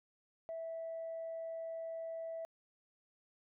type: tone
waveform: sine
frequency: 656 Hz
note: E5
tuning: 9 cents flat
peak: -39 dBFS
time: 0.49-2.45 s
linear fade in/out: 0 ms
effects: tanh soft clip ceiling -36 dBFS